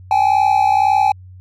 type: tone pair together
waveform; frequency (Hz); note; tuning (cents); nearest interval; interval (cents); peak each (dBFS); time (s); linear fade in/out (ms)
triangle; 784 / 845.9; G5 / G#5; 0 / +32; minor second; 132; -12; 0.11-1.12; 2
effects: added 92 Hz sine -36 dBFS peak until 1.4 s